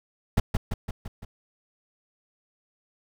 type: noise with echo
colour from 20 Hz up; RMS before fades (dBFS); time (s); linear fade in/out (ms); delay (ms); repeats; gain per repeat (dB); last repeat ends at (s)
brown; -19; 0.37-0.4; 5; 170; 5; -4; 1.25
effects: none